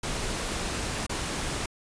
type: noise with dropouts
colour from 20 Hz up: pink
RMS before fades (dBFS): -31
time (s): 0.03-1.66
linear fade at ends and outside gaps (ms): 5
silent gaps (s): 1.066-1.094
effects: resampled to 22050 Hz